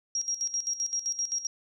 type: tone with tremolo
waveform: sine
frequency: 5630 Hz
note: F8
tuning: 13 cents sharp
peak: -26 dBFS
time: 0.15-1.47 s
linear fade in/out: 2 ms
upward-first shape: square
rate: 7.7 Hz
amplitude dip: 75%
effects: none